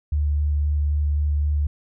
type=tone with vibrato; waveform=sine; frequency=73.7 Hz; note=D2; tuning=7 cents sharp; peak=-18 dBFS; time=0.12-1.67 s; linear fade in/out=5 ms; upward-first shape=square; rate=3.8 Hz; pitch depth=9 cents each way; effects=none